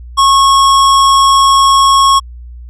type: tone with sample-and-hold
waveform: sine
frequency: 1093 Hz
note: C#6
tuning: 25 cents flat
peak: -4 dBFS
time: 0.17-2.2 s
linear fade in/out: 20 ms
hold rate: 4410 Hz
effects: added 60 Hz sine -27 dBFS peak until 2.69 s + resampled to 22050 Hz